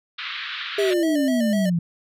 white band-pass noise, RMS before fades -31 dBFS, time 0.18-0.94 s, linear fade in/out 10 ms, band 1200 to 3900 Hz, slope 48 dB/octave
square tone with vibrato, 622.3 Hz, D#5, in tune, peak -26 dBFS, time 0.78-1.7 s, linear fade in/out 10 ms, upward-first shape square, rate 4 Hz, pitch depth 68 cents each way
sine exponential sweep, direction down, 415.3 to 164.81 Hz, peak -18 dBFS, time 0.78-1.79 s, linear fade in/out 5 ms
effects none

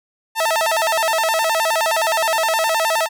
sawtooth tone with vibrato, 762 Hz, G5, 49 cents flat, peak -12 dBFS, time 0.35-3.09 s, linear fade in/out 50 ms, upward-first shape square, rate 9.6 Hz, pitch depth 280 cents each way, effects none

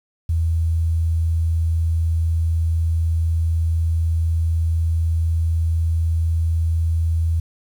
sine tone, 82 Hz, E2, 9 cents flat, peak -16 dBFS, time 0.29-7.4 s, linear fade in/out 5 ms, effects 8-bit

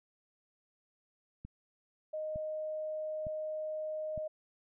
click train, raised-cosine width 5 ms, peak -32 dBFS, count 4, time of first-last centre 1.45-4.177 s, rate 1.1 Hz
sine tone, 620 Hz, D#5, 6 cents flat, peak -35 dBFS, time 2.13-4.28 s, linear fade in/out 10 ms
effects none

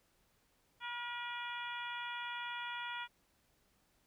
harmonic tone with a mistuned harmonic, 481.2 Hz, B4, 45 cents flat, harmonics 2 / 3 / 4 / 5 / 6 / 7, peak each -44 / -45 / -48 / -48 / -51 / -49 dBFS, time 0.8-3.08 s, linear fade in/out 50 ms, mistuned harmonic 3, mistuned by -22 cents, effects pink hiss -74 dBFS RMS until 4.06 s

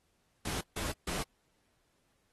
pink noise bursts, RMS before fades -37 dBFS, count 3, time 0.45-1.23 s, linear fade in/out 5 ms, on 160 ms, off 150 ms, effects pink hiss -75 dBFS RMS until 2.32 s + AAC 32 kbps

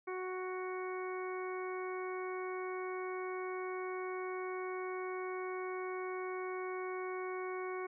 harmonic tone, 370 Hz, F#4, in tune, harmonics 1 / 2 / 3 / 4 / 5 / 6, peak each -39 / -48 / -45 / -51 / -55 / -49 dBFS, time 0.07-7.87 s, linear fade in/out 10 ms, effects none

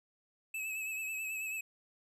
square tone with vibrato, 2592 Hz, E7, 30 cents flat, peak -37 dBFS, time 0.54-1.61 s, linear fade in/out 5 ms, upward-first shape sine, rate 9.2 Hz, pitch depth 37 cents each way, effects none

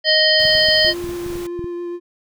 harmonic tone, 622.3 Hz, D#5, in tune, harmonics 1 / 3 / 5 / 7 / 8, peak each -18 / -18 / -18 / -18 / -18 dBFS, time 0.04-0.94 s, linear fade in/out 50 ms
pink noise, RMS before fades -36 dBFS, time 0.39-1.47 s, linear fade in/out 5 ms
clicks, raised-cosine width 5 ms, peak -20 dBFS, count 11, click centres 0.453 / 0.552 / 0.687 / 0.848 / 1.042 / 1.092 / 1.263 / 1.303 / 1.355 / 1.593 / 1.643 s
triangle tone with vibrato, 348.3 Hz, F4, 5 cents flat, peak -22 dBFS, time 0.84-2 s, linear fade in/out 50 ms, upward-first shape triangle, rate 7.4 Hz, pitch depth 13 cents each way
effects none

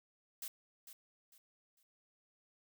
blue noise with echo, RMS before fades -44 dBFS, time 0.42-0.48 s, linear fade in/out 2 ms, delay 450 ms, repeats 3, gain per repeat -10 dB, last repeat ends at 1.83 s, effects none

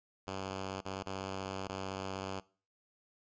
5% pulse tone with dropouts, 95.9 Hz, G2, 37 cents flat, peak -27 dBFS, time 0.27-2.4 s, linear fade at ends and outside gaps 5 ms, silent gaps 0.806-0.853 / 1.03-1.062 / 1.677-1.693 s, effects noise-tail reverb RT60 0.4 s tail -22 dB re dry + resampled to 16000 Hz

